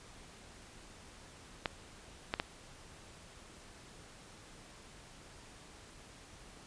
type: clicks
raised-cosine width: 0.3 ms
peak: -16 dBFS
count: 3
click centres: 1.658 / 2.339 / 2.399 s
effects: pink hiss -55 dBFS RMS until 6.66 s + resampled to 22050 Hz

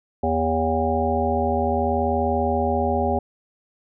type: harmonic tone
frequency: 80.5 Hz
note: E2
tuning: 41 cents flat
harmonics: 1 / 3 / 5 / 7 / 9 / 10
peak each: -26 / -26 / -26 / -26 / -26 / -26 dBFS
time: 0.23-3.19 s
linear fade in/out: 5 ms
effects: none

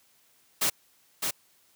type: noise with echo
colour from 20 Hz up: white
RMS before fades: -25 dBFS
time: 0.61-0.7 s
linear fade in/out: 10 ms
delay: 610 ms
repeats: 1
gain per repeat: -4 dB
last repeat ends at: 1.31 s
effects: white hiss -64 dBFS RMS until 1.75 s + high-pass 80 Hz 12 dB/octave

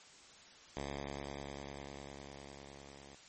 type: tone with level ramp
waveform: 5% pulse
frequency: 69.9 Hz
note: C#2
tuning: 15 cents sharp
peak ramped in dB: -28 to -43 dBFS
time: 0.77-3.15 s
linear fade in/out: 0 ms
effects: white hiss -58 dBFS RMS until 3.28 s + MP3 32 kbps

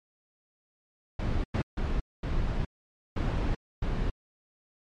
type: noise bursts at uneven times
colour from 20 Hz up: brown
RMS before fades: -28 dBFS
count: 6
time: 1.19-1.44 / 1.54-1.62 / 1.77-2 / 2.23-2.65 / 3.16-3.55 / 3.82-4.1 s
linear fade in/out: 5 ms
effects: low-pass 4000 Hz 12 dB/octave + MP3 64 kbps

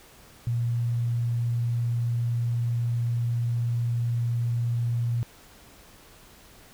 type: tone with vibrato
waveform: sine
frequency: 118.5 Hz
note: A#2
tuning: 29 cents sharp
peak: -23 dBFS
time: 0.47-5.23 s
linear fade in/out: 0 ms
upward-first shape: sine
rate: 20 Hz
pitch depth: 25 cents each way
effects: pink hiss -52 dBFS RMS until 6.73 s

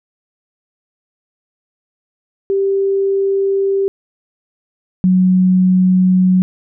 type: tone pair in turn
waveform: sine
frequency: 392 / 184.57 Hz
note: G4 / F#3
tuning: 0 / -4 cents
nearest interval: octave + minor second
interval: 1304 cents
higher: first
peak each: -12 / -8 dBFS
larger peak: second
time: 2.5-3.88 / 5.04-6.42 s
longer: neither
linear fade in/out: 0 ms
effects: none

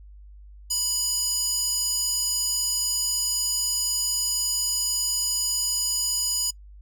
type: tone with high-pass filter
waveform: square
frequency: 987.8 Hz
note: B5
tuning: in tune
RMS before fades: -25 dBFS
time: 0.7-6.51 s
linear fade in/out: 10 ms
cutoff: 6000 Hz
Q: 7.2
effects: noise-tail reverb RT60 0.1 s tail -25 dB re dry + added 50 Hz sine -43 dBFS peak until 6.81 s

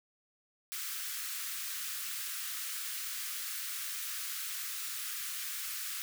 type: high-pass noise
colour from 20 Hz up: white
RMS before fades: -39 dBFS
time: 0.72-6.02 s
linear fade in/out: 0 ms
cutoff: 1200 Hz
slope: 48 dB/octave
effects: none

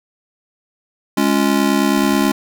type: chord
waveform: square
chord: Db major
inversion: second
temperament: just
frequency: 207.9 / 277.2 / 346.5 Hz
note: Ab3 / Db4 / F4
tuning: +2 / 0 / -14 cents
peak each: -18 / -17 / -21 dBFS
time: 1.17-2.32 s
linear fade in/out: 5 ms
type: noise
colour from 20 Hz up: pink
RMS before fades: -36 dBFS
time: 1.97-2.3 s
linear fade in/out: 0 ms
effects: none

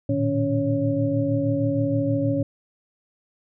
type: tone cluster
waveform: sine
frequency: 111.7 / 118.1 / 152.3 / 280.6 / 554 Hz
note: A2 / A#2 / D#3 / C#4 / C#5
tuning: +27 / +23 / -37 / +21 / -1 cents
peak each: -27 / -28 / -30 / -23 / -26 dBFS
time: 0.09-2.43 s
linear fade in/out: 5 ms
effects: none

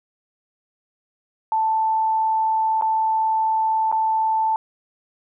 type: tone with dropouts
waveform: sine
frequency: 882 Hz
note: A5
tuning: 4 cents sharp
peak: -17 dBFS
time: 1.52-4.56 s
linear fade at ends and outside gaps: 1 ms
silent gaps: 2.812-2.822 / 3.916-3.925 s
effects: none

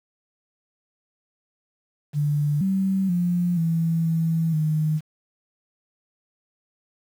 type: tone with pitch steps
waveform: sine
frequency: 147.1 / 191.9 / 176 / 164.7 / 163.3 / 154.7 Hz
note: D3 / G3 / F3 / E3 / E3 / D#3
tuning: +3 / -37 / +14 / -1 / -16 / -10 cents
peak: -19 dBFS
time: 2.13-5.01 s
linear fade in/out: 50 ms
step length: 480 ms
effects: 8-bit

